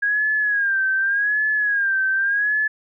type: tone with vibrato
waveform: sine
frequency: 1633 Hz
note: G#6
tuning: 30 cents flat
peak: -17 dBFS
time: 0.02-2.68 s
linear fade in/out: 10 ms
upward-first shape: sine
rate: 0.86 Hz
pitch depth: 92 cents each way
effects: none